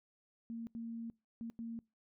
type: tone bursts at uneven times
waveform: sine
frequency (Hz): 230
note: A#3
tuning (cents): -23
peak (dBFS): -40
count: 4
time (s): 0.5-0.67 / 0.75-1.1 / 1.41-1.5 / 1.59-1.79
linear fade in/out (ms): 0
effects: noise-tail reverb RT60 0.3 s tail -26 dB re dry